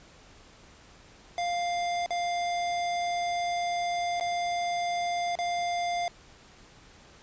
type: tone with dropouts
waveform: square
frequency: 699 Hz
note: F5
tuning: 1 cent sharp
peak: -28 dBFS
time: 1.38-6.08 s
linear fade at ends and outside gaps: 1 ms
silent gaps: 2.061-2.106 / 4.199-4.209 / 5.354-5.388 s
effects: pink hiss -54 dBFS RMS until 7.22 s + resampled to 16000 Hz